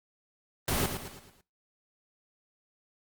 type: noise with echo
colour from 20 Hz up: pink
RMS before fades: -28 dBFS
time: 0.68-0.86 s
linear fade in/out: 2 ms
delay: 110 ms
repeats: 5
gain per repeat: -7 dB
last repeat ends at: 1.41 s
effects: noise-tail reverb RT60 0.3 s tail -21 dB re dry + Opus 24 kbps